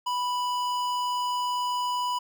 square tone with notch filter, 987.8 Hz, B5, in tune, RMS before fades -28 dBFS, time 0.06-2.19 s, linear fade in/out 10 ms, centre 12000 Hz, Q 0.64, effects none

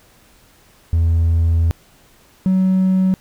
triangle tone pair in turn, 83 / 187.62 Hz, E2 / F#3, +12 / +24 cents, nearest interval octave + major second, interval 1412 cents, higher second, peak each -9 dBFS, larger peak neither, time 0.93-1.71 / 2.46-3.14 s, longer first, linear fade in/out 0 ms, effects tanh soft clip ceiling -7 dBFS + pink hiss -51 dBFS RMS until 3.2 s

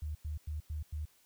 sine tone bursts, 76 Hz, D#2, 40 cents flat, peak -35 dBFS, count 5, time 0.02-1.054 s, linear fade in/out 5 ms, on 130 ms, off 96 ms, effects white hiss -67 dBFS RMS until 1.25 s

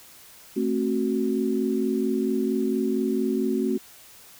sine chord, F# diminished, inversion first, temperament just, 222 / 266.4 / 370 Hz, A3 / C4 / F#4, +16 / +31 / 0 cents, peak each -26 dBFS, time 0.56-3.78 s, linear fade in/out 10 ms, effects white hiss -49 dBFS RMS until 4.39 s

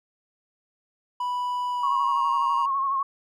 triangle tone with pitch glide, 986 to 948 Hz, B5 to A#5, -3 to +29 cents, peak -23 dBFS, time 1.2-2.66 s, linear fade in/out 5 ms, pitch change -68 cents, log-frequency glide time 1.7-2.27 s
sine tone with vibrato, 1089 Hz, C#6, 31 cents flat, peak -22 dBFS, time 1.83-3.03 s, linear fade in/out 5 ms, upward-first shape sine, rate 12 Hz, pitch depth 46 cents each way
effects none

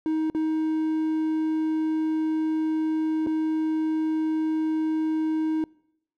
triangle tone with dropouts, 314.9 Hz, D#4, 21 cents sharp, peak -20 dBFS, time 0.06-5.64 s, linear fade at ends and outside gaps 1 ms, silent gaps 0.3-0.348 / 3.264-3.27 s, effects noise-tail reverb RT60 0.8 s tail -25 dB re dry

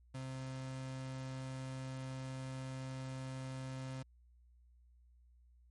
35% pulse tone, 131.4 Hz, C3, 8 cents sharp, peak -40 dBFS, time 0.14-4.03 s, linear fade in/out 10 ms, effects added 60 Hz sine -62 dBFS peak until 5.7 s + MP3 48 kbps

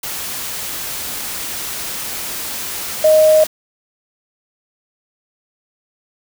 sine tone in noise, 622.3 Hz, D#5, in tune, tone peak -7 dBFS, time 3.04-3.44 s, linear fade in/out 5 ms, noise white, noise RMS -25 dBFS, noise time 0.03-3.47 s, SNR +15 dB, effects none

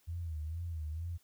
sine tone with vibrato, 81.1 Hz, E2, 28 cents flat, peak -36 dBFS, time 0.07-1.18 s, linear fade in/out 20 ms, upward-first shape sine, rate 2.2 Hz, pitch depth 110 cents each way, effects white hiss -70 dBFS RMS until 1.23 s

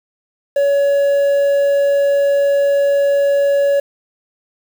triangle tone with quantisation, 563 Hz, C#5, 27 cents sharp, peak -9 dBFS, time 0.56-3.8 s, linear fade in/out 5 ms, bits 6, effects none

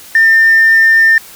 sine tone, 1802 Hz, A6, 41 cents sharp, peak -3 dBFS, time 0.15-1.18 s, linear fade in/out 2 ms, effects tanh soft clip ceiling -1 dBFS + white hiss -35 dBFS RMS until 1.35 s

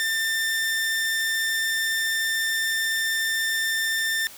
sawtooth tone, 1793 Hz, A6, 32 cents sharp, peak -19 dBFS, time 0-4.27 s, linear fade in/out 0 ms, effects white hiss -44 dBFS RMS until 4.37 s

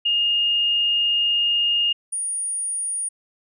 sine tone pair in turn, 2838 / 9546 Hz, F7 / D9, +27 / +27 cents, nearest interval octave + major sixth, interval 2100 cents, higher second, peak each -17 / -23 dBFS, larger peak first, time 0.05-1.93 / 2.12-3.09 s, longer first, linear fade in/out 10 ms, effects none

